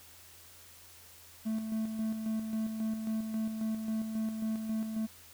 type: tone with tremolo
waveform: triangle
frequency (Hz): 220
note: A3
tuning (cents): 0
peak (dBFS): -28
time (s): 1.45-5.07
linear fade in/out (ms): 20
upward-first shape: square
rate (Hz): 3.7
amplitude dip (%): 45
effects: added 85 Hz sine -63 dBFS peak until 5.33 s + white hiss -55 dBFS RMS until 5.33 s